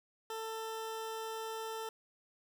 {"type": "tone", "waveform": "20% pulse", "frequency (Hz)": 444.9, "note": "A4", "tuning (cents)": 19, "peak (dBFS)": -34, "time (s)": [0.3, 1.89], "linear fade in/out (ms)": 2, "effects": []}